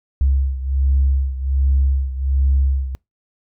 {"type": "beating tone pair", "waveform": "sine", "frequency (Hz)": [67.3, 68.6], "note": ["C2", "C#2"], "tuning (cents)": [49, -17], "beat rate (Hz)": 1.3, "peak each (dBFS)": [-15, -19], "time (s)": [0.21, 2.95], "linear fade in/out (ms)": 0, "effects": ["noise-tail reverb RT60 0.2 s tail -26 dB re dry", "tanh soft clip ceiling -8 dBFS"]}